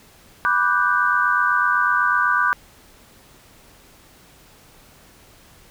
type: chord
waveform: sine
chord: G major seventh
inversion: first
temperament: equal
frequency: 987.8 / 1174.7 / 1480 / 1568 Hz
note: B5 / D6 / F#6 / G6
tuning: 0 / 0 / 0 / 0 cents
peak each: -24 / -20 / -20 / -22 dBFS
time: 0.45-2.53 s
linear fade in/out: 0 ms
effects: pink hiss -50 dBFS RMS until 5.7 s